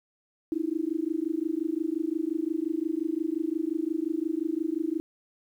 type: tone with amplitude modulation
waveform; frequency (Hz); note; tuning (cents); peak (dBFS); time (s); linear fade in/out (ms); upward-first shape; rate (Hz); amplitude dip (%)
sine; 321.2; E4; -45; -22; 0.52-5; 0; sine; 25.7; 100
effects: 10-bit